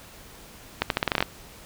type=accelerating click train; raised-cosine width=0.3 ms; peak=-5 dBFS; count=10; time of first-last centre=0.82-1.226 s; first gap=82 ms; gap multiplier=0.84; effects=pink hiss -47 dBFS RMS until 1.65 s